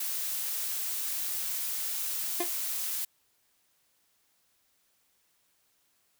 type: noise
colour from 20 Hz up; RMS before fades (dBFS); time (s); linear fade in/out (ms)
blue; -33; 0-3.05; 5
type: tone with exponential decay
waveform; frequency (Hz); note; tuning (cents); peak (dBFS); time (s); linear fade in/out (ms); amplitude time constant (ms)
25% pulse; 349.2; F4; 0; -22; 2.4-2.51; 5; 22
effects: white hiss -71 dBFS RMS until 6.19 s